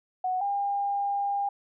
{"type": "tone pair in turn", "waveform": "sine", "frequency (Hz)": [740, 803.8], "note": ["F#5", "G5"], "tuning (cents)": [0, 43], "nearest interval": "minor second", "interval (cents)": 143, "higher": "second", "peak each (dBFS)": -25, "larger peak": "neither", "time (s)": [[0.24, 0.41], [0.41, 1.49]], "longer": "second", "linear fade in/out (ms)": 5, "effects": []}